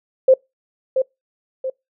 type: tone with echo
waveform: sine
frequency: 523.3 Hz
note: C5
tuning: in tune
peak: -7 dBFS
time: 0.28-0.34 s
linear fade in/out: 5 ms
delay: 680 ms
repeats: 2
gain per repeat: -7 dB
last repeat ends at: 1.7 s
effects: noise-tail reverb RT60 0.2 s tail -25 dB re dry